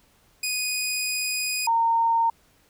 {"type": "tone pair in turn", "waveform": ["15% pulse", "sine"], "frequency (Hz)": [2483, 918.3], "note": ["D#7", "A#5"], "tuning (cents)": [-4, -26], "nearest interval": "octave + perfect fourth", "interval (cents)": 1722, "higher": "first", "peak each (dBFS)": -18, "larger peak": "neither", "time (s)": [[0.43, 1.67], [1.67, 2.3]], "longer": "first", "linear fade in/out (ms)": 5, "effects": ["pink hiss -61 dBFS RMS until 2.69 s"]}